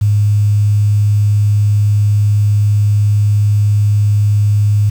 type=tone with quantisation; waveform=sine; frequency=103.83 Hz; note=G#2; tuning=in tune; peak=-8 dBFS; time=0.01-4.9 s; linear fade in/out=10 ms; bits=6; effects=none